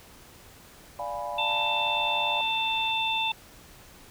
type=chord; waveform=sine; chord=D diminished seventh; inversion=none; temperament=equal; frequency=587.3 / 698.5 / 830.6 / 987.8 Hz; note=D5 / F5 / Ab5 / Cb6; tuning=0 / 0 / 0 / 0 cents; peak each=-36 dBFS; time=0.99-2.41 s; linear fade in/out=2 ms
type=harmonic tone; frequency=890 Hz; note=A5; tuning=20 cents sharp; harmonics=1 / 3 / 4; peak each=-29 / -29 / -29 dBFS; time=1.38-3.32 s; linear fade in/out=5 ms
type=click train; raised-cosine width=0.3 ms; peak=-34 dBFS; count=189; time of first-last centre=1.49-2.914 s; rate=132 Hz
effects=pink hiss -51 dBFS RMS until 4.1 s